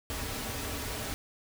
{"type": "noise with comb filter", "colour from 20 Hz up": "pink", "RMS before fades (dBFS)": -36, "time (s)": [0.1, 1.14], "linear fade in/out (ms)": 0, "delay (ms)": 5.7, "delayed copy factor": -0.55, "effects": []}